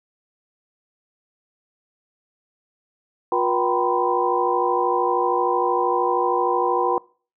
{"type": "tone cluster", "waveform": "sine", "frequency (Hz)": [357.5, 481.3, 773, 969, 1022], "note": ["F4", "B4", "G5", "B5", "C6"], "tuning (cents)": [41, -45, -24, -33, -41], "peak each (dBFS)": -24, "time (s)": [3.32, 6.98], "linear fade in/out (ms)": 2, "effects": ["noise-tail reverb RT60 0.4 s tail -24 dB re dry"]}